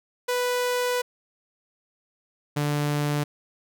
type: tone pair in turn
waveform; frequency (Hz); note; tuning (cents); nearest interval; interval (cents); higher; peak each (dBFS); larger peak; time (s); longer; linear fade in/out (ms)
sawtooth; 493.9 / 146.84; B4 / D3; 0 / 0; octave + major sixth; 2100; first; -19; neither; 0.28-1.02 / 2.56-3.24; first; 10
effects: none